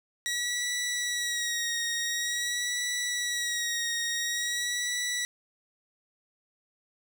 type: tone with vibrato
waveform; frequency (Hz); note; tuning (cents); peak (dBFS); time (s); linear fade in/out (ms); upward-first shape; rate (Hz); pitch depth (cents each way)
15% pulse; 1914; A#6; +45; -22; 0.26-5.25; 0; sine; 0.47; 39
effects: none